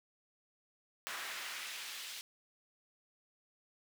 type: noise with high-pass filter sweep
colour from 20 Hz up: brown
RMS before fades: -44 dBFS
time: 1.07-2.21 s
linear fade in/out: 0 ms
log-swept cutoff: 1500 to 3400 Hz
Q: 1
effects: none